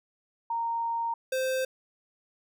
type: tone pair in turn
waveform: sine / square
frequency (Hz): 926 / 520.9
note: A#5 / C5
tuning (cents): -12 / -8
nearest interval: minor seventh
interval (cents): 996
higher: first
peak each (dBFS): -27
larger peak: neither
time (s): 0.5-1.14 / 1.32-1.65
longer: first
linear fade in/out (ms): 5
effects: none